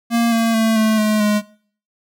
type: tone with pitch steps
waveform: square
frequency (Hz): 233.1 / 228.2 / 223.3 / 218.6 / 214 / 209.5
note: A#3 / A#3 / A3 / A3 / A3 / G#3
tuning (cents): 0 / -37 / +26 / -11 / -48 / +15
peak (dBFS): -14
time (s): 0.1-1.42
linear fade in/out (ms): 50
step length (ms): 220
effects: noise-tail reverb RT60 0.5 s tail -20 dB re dry